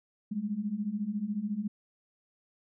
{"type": "beating tone pair", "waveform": "sine", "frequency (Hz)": [198.7, 212.7], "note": ["G3", "G#3"], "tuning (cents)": [24, 42], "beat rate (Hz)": 14, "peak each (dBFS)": [-35, -32], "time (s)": [0.31, 1.68], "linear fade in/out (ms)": 10, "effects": []}